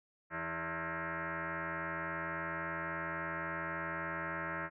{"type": "tone with frequency modulation", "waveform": "sine", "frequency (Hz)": 164.81, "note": "E3", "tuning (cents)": 0, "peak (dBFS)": -36, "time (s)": [0.3, 4.7], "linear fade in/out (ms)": 50, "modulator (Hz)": 246, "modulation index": 7.4, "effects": []}